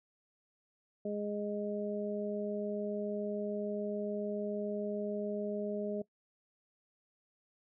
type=harmonic tone; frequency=206.9 Hz; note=G#3; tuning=6 cents flat; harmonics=1 / 2 / 3; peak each=-38 / -38 / -39 dBFS; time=1.05-6.02 s; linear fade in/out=5 ms; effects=noise-tail reverb RT60 0.1 s tail -20 dB re dry